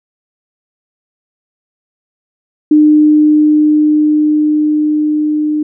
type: tone with level ramp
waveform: sine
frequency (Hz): 302.8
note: D#4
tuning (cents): -47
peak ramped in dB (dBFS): -3 to -11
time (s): 2.71-5.63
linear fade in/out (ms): 5
effects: none